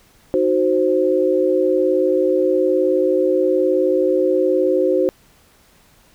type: chord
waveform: sine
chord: C diminished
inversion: first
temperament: equal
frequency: 311.1 / 370 / 523.3 Hz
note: Eb4 / Gb4 / C5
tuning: 0 / 0 / 0 cents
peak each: -21 / -17 / -17 dBFS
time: 0.34-5.09 s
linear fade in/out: 0 ms
effects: pink hiss -53 dBFS RMS until 6.14 s